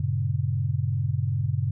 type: tone cluster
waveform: sine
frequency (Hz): 96.7 / 116.8 / 139.5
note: G2 / A#2 / C#3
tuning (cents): -23 / +4 / +11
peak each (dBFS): -27 / -27 / -27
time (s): 0-1.71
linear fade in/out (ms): 5
effects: none